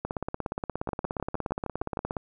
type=two click trains; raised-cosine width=1 ms; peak=-16 / -17 dBFS; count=37 / 8; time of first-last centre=0.05-2.168 / 0.89-1.972 s; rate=17 / 6.47 Hz; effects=none